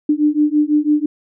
sine beating tone pair, 296.1 / 302.1 Hz, D4 / D4, +14 / +49 cents, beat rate 6 Hz, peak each -15 dBFS, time 0.09-1.06 s, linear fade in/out 5 ms, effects none

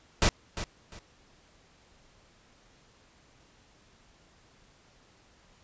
pink noise with echo, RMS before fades -22 dBFS, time 0.22-0.29 s, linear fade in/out 0 ms, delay 350 ms, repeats 2, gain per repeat -12 dB, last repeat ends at 0.99 s, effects pink hiss -61 dBFS RMS until 5.63 s + resampled to 16000 Hz

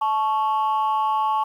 sine tone pair together, 867.4 / 1108.7 Hz, A5 / C#6, -25 / 0 cents, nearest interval major third, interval 425 cents, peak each -19 / -21 dBFS, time 0.01-1.44 s, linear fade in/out 10 ms, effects tanh soft clip ceiling -15 dBFS + 9-bit

